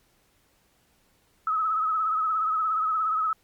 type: tone with vibrato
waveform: sine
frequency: 1284 Hz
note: E6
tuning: 46 cents flat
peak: -22 dBFS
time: 1.47-3.33 s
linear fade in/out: 2 ms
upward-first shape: triangle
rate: 17 Hz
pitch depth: 60 cents each way
effects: pink hiss -65 dBFS RMS until 3.43 s + MP3 96 kbps